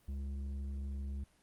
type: tone with low-pass filter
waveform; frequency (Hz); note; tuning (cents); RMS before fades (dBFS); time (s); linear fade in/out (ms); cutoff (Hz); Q
square; 69; C#2; -7; -40; 0.08-1.24; 5; 180; 0.95
effects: pink hiss -69 dBFS RMS until 1.42 s + Opus 24 kbps